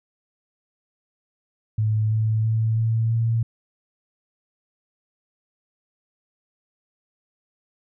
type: tone with pitch steps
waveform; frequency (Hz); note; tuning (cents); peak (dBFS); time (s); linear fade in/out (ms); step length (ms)
sine; 108.3 / 109.81 / 111.34 / 112.9 / 114.48; A2 / A2 / A2 / A2 / A#2; -27 / -3 / +21 / +45 / -31; -18; 1.78-3.43; 5; 330
effects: none